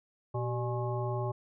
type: harmonic tone with a mistuned harmonic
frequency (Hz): 120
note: B2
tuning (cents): -49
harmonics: 1 / 3 / 5 / 7 / 9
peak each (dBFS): -32 / -37 / -39 / -40 / -42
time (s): 0.34-1.32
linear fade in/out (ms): 10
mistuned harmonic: 3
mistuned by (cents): +100
effects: none